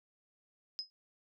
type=tone with exponential decay; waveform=sine; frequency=5070 Hz; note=D#8; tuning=32 cents sharp; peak=-32 dBFS; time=0.79-0.9 s; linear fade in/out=0 ms; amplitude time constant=23 ms; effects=none